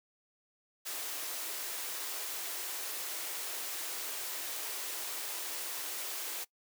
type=high-pass noise; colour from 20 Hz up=white; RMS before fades=-39 dBFS; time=0.85-6.45 s; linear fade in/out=20 ms; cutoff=300 Hz; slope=48 dB/octave; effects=noise-tail reverb RT60 0.1 s tail -21 dB re dry